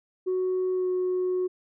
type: tone with pitch glide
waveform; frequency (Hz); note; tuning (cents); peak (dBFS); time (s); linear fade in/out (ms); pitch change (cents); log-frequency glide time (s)
sine; 370 to 366.2; F#4 to F#4; 0 to -18; -22; 0.26-1.48; 20; -18; 0.73-0.88
effects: tanh soft clip ceiling -21 dBFS